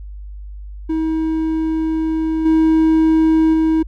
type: tone with level steps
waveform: triangle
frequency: 319 Hz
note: D#4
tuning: 43 cents sharp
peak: -14 / -8 / -10 dBFS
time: 0.89-3.83 s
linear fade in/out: 10 ms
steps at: 2.45 / 3.53 s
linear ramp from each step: 10 ms
effects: added 50 Hz sine -29 dBFS peak until 3.87 s